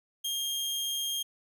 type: tone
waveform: sawtooth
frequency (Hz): 3221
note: G7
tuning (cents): +46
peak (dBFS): -27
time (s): 0.24-1.23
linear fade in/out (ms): 10
effects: none